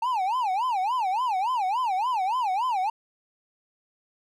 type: tone with vibrato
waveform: triangle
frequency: 872 Hz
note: A5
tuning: 16 cents flat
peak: -21 dBFS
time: 0.02-2.9 s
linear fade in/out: 5 ms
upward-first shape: sine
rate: 3.5 Hz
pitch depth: 290 cents each way
effects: none